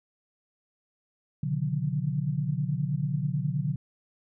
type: tone cluster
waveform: sine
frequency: 124.8 / 144.6 / 153.9 / 180.1 Hz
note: B2 / D3 / D#3 / F#3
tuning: +19 / -27 / -19 / -46 cents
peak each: -33 / -28 / -34 / -33 dBFS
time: 1.43-3.76 s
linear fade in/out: 5 ms
effects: none